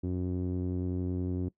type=tone with low-pass filter; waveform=sawtooth; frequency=90.7 Hz; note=F#2; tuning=34 cents flat; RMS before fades=-32 dBFS; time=0.03-1.49 s; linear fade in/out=10 ms; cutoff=320 Hz; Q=2.8; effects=noise-tail reverb RT60 0.1 s tail -20 dB re dry